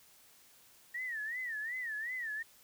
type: tone with vibrato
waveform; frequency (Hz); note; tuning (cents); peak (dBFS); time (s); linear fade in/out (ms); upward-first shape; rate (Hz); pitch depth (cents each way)
sine; 1861; A#6; -3; -36; 0.94-2.43; 10; sine; 2.7; 160
effects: white hiss -62 dBFS RMS until 2.63 s